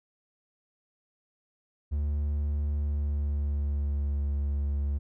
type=tone with pitch glide; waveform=triangle; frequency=73.2 to 71.12 Hz; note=D2 to C#2; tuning=-5 to +45 cents; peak=-24 dBFS; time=1.91-4.99 s; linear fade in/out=20 ms; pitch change=-50 cents; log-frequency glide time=2.71-4.22 s; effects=none